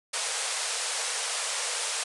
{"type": "band-pass noise", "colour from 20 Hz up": "white", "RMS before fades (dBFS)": -31, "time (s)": [0.13, 2.04], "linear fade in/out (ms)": 10, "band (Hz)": [440, 10000], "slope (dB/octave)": 96, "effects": []}